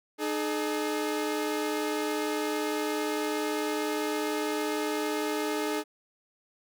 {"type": "tone pair together", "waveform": "sawtooth", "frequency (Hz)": [304.4, 424.4], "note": ["D#4", "G#4"], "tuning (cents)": [-38, 38], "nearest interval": "tritone", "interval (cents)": 576, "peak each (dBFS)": -27, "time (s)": [0.18, 5.84], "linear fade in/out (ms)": 50, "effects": []}